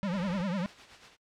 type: tone with vibrato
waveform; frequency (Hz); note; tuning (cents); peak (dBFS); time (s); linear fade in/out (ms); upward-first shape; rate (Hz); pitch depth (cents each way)
square; 186.4; F#3; +13; -30; 0.03-0.66; 0; triangle; 10; 200
type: noise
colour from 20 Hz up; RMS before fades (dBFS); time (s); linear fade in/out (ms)
pink; -47; 0.13-0.42; 5
type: noise with tremolo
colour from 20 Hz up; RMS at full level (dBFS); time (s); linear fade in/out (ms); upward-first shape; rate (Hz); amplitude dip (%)
white; -47; 0.55-1.17; 50; sine; 8.5; 55
effects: noise-tail reverb RT60 0.1 s tail -25 dB re dry + low-pass 4000 Hz 12 dB/octave

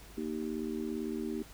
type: harmonic tone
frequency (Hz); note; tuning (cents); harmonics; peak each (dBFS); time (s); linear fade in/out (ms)
77.78; D#2; 0; 3 / 4 / 5; -37 / -38 / -39; 0.17-1.43; 10
effects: added 50 Hz sine -54 dBFS peak until 1.53 s + pink hiss -54 dBFS RMS until 1.53 s

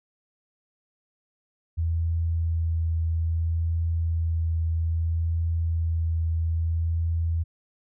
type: tone with vibrato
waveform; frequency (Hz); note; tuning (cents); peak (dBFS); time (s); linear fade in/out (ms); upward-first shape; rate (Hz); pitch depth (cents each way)
sine; 82.4; E2; 0; -22; 1.77-7.44; 20; triangle; 0.61; 15
effects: none

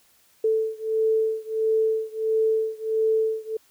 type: beating tone pair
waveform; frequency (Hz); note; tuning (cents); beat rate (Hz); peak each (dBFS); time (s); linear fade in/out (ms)
sine; 440.4 / 441.9; A4 / A4; +2 / +7; 1.5; -23 / -24; 0.44-3.57; 5
effects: white hiss -60 dBFS RMS until 3.7 s

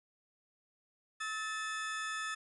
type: tone pair together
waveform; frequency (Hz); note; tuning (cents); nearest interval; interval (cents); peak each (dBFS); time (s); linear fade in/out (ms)
35% pulse; 1290.1 / 1760; E6 / A6; -38 / 0; perfect fourth; 538; -38 / -37; 1.2-2.35; 10
effects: resampled to 24000 Hz + 11-bit

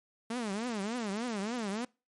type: tone with vibrato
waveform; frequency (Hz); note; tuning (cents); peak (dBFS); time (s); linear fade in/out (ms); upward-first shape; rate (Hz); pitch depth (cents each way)
sawtooth; 220; A3; 0; -29; 0.3-1.85; 5; triangle; 3.4; 260
effects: noise-tail reverb RT60 0.3 s tail -25 dB re dry + MP3 48 kbps

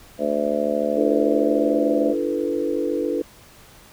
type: harmonic tone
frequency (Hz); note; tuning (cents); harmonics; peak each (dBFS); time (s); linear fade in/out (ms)
73.42; D2; 0; 3 / 4 / 5 / 6 / 7 / 8 / 9; -28 / -28 / -33 / -31 / -23 / -28 / -26; 0.18-2.15; 50
type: chord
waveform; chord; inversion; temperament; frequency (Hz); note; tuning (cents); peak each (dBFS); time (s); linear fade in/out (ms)
sine; B half-diminished seventh; first; equal with one note detuned; 293.7 / 341.4 / 440 / 493.9; D4 / F4 / A4 / B4; 0 / -39 / 0 / 0; -26; 0.97-3.22; 5
effects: pink hiss -48 dBFS RMS until 3.92 s

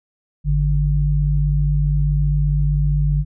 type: tone pair together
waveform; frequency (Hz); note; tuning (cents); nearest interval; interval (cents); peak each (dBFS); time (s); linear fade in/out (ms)
sine; 51.6 / 146.83; G#1 / D3; -10 / 0; octave + tritone; 1810; -17; 0.44-3.25; 50
effects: none

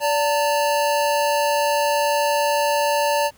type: tone pair together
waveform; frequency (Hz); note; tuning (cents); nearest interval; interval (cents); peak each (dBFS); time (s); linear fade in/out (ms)
square; 579.2 / 900; D5 / A5; -24 / +39; minor sixth; 763; -21; 0-3.31; 50
effects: pink hiss -54 dBFS RMS until 3.37 s

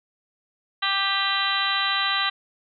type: harmonic tone with a mistuned harmonic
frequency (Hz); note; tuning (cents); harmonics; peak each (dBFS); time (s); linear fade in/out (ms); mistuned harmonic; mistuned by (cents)
392.9; G4; +4; 2 / 3 / 4 / 5 / 6 / 7 / 8 / 9 / 10; -33 / -27 / -29 / -29 / -38 / -32 / -29 / -35 / -27; 0.82-2.3; 10; 6; +51
effects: none

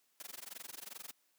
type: noise with amplitude modulation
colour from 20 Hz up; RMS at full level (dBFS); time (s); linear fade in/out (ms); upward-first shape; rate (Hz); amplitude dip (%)
white; -45; 0.2-1.12; 0; sine; 22.6; 100
effects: white hiss -75 dBFS RMS until 1.38 s + high-pass 200 Hz 12 dB/octave

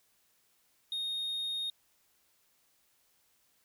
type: tone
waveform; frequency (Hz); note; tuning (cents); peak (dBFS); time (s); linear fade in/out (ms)
sine; 3709; A#7; -9; -30; 0.92-1.7; 2
effects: tanh soft clip ceiling -32 dBFS + white hiss -71 dBFS RMS until 3.64 s

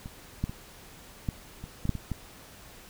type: clicks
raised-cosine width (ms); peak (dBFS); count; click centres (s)
5; -27 / -15 / -24 / -16 / -27 / -19 / -12 / -22 / -18; 9; 0.059 / 0.44 / 0.495 / 1.288 / 1.64 / 1.854 / 1.893 / 1.953 / 2.117
effects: pink hiss -50 dBFS RMS until 2.89 s

